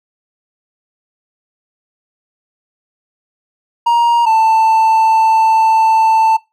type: tone pair in turn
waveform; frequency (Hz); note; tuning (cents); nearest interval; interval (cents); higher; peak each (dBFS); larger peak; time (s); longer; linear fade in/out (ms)
triangle; 941 / 887.7; A#5 / A5; +16 / +15; minor second; 101; first; -6; neither; 3.86-4.26 / 4.26-6.37; second; 10
effects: noise-tail reverb RT60 0.2 s tail -19 dB re dry